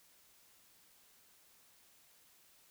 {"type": "silence", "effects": ["white hiss -66 dBFS RMS until 2.7 s"]}